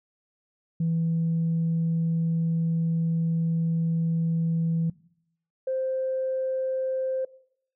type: tone pair in turn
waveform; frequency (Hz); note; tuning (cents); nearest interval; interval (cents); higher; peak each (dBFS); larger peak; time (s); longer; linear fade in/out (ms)
sine; 164.81 / 523.2; E3 / C5; 0 / 0; octave + minor sixth; 2000; second; -21 / -24; first; 0.8-4.9 / 5.67-7.25; first; 5
effects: noise-tail reverb RT60 0.7 s tail -21 dB re dry + tanh soft clip ceiling -19 dBFS